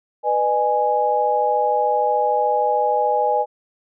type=chord; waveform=sine; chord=G# minor; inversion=first; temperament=equal with one note detuned; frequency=493.9 / 607.3 / 830.6 Hz; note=B4 / D#5 / G#5; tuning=0 / -42 / 0 cents; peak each=-22 / -22 / -18 dBFS; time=0.23-3.46 s; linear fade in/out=50 ms; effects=none